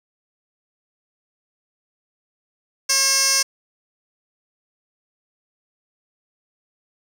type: tone with band-pass filter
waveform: 15% pulse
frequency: 540 Hz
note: C#5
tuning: 45 cents flat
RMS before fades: -18 dBFS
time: 2.89-3.43 s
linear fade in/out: 10 ms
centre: 6400 Hz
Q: 2.6
effects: 7-bit